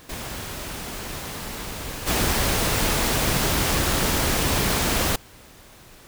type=noise with level steps; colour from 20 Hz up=pink; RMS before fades=-33 / -22 dBFS; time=0.09-5.16 s; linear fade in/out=5 ms; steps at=2.06 s; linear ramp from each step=20 ms; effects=pink hiss -48 dBFS RMS until 6.07 s